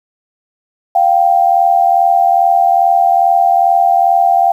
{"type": "tone pair together", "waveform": "sine", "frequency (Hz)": [698.5, 780.9], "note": ["F5", "G5"], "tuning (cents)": [0, -7], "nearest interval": "major second", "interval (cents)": 193, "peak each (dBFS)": -10, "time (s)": [0.95, 4.52], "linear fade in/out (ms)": 5, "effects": ["7-bit"]}